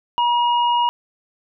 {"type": "tone pair together", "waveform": "sine", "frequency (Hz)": [958, 2871], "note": ["A#5", "F7"], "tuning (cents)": [47, 47], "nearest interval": "octave + perfect fifth", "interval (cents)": 1900, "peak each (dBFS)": [-15, -25], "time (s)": [0.18, 0.89], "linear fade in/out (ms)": 0, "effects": []}